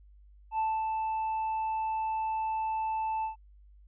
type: tone with ADSR envelope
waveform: triangle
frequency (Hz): 880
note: A5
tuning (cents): 0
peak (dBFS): -24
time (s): 0.51-3.36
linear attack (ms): 76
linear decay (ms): 240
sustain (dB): -3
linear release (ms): 120
effects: added 50 Hz sine -53 dBFS peak until 3.87 s + resampled to 8000 Hz